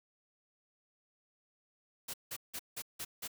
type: noise bursts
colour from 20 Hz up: white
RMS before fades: -41 dBFS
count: 6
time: 2.08-3.278 s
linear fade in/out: 10 ms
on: 58 ms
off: 170 ms
effects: none